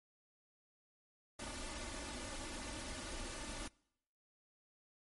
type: noise with comb filter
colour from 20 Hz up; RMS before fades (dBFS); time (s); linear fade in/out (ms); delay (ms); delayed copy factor
pink; -45; 1.39-3.68; 5; 3.4; +0.75
effects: noise-tail reverb RT60 0.8 s tail -25 dB re dry + MP3 48 kbps